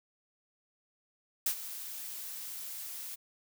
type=noise with ADSR envelope; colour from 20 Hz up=blue; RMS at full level=-28 dBFS; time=1.46-3.16 s; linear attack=5 ms; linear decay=77 ms; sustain=-14 dB; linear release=18 ms; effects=none